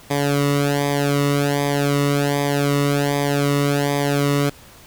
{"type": "tone with flanger", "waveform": "sawtooth", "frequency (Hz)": 142.6, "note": "C#3", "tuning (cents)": 49, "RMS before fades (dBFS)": -19, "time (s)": [0.1, 4.5], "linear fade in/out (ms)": 10, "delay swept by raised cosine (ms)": [0.71, 1.25], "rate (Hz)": 1.3, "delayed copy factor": -0.95, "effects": ["pink hiss -45 dBFS RMS until 4.86 s"]}